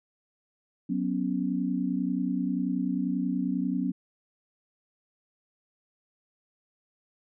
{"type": "chord", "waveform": "sine", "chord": "F# suspended fourth", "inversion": "none", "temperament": "equal", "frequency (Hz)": [185, 246.9, 277.2], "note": ["F#3", "B3", "C#4"], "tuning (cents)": [0, 0, 0], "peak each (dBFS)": -30, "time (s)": [0.89, 3.92], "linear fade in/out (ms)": 10, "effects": []}